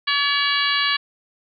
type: harmonic tone with a mistuned harmonic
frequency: 570 Hz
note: C#5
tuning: 48 cents sharp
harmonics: 2 / 3 / 4 / 5 / 6 / 7 / 8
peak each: -25 / -23 / -26 / -25 / -26 / -26 / -29 dBFS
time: 0.07-0.97 s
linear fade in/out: 10 ms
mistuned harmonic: 6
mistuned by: -42 cents
effects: none